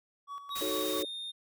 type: tone with tremolo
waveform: triangle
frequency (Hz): 1131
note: C#6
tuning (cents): +34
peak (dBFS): -36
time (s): 0.27-1.03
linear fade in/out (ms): 50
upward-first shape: square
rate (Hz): 4.5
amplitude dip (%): 60
type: tone with pitch glide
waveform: triangle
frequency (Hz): 3794 to 3656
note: A#7 to A#7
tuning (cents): +30 to -34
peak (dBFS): -36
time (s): 0.5-1.32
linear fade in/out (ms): 20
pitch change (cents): -64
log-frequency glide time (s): 0.63-1.07
type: noise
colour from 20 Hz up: white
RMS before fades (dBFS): -39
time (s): 0.55-1.03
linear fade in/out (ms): 10
type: chord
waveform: sine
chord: D# half-diminished seventh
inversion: none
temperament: equal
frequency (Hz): 311.1 / 370 / 440 / 554.4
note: D#4 / F#4 / A4 / C#5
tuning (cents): 0 / 0 / 0 / 0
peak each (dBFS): -37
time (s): 0.61-1.05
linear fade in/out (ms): 5
effects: none